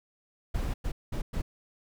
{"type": "noise bursts at uneven times", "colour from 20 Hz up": "brown", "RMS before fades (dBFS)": -30, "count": 4, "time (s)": [[0.54, 0.74], [0.84, 0.92], [1.12, 1.22], [1.33, 1.42]], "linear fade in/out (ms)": 10, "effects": []}